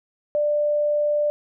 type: tone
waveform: sine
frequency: 592 Hz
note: D5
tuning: 14 cents sharp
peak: -18 dBFS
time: 0.35-1.3 s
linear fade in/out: 0 ms
effects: none